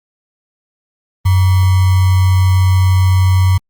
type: tone with sample-and-hold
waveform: sine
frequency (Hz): 93.1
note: F#2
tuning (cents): +11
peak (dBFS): -7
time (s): 1.25-3.58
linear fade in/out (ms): 10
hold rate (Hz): 1050
effects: Opus 32 kbps